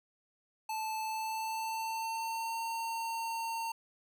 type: tone with pitch glide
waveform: square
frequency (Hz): 875 to 911.6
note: A5 to A#5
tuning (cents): -10 to -39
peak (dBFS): -35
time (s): 0.69-3.72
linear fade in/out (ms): 5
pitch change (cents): +71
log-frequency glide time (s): 0.99-2.6
effects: none